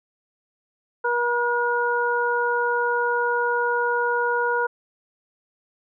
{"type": "harmonic tone", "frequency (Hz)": 480, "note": "B4", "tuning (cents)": -49, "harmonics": [1, 2, 3], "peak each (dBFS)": [-24, -24, -24], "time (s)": [1.04, 4.67], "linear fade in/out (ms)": 10, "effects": []}